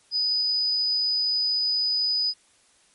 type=tone; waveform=sine; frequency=4978 Hz; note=D#8; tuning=in tune; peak=-21 dBFS; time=0.11-2.34 s; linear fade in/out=50 ms; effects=white hiss -60 dBFS RMS until 2.94 s + MP3 48 kbps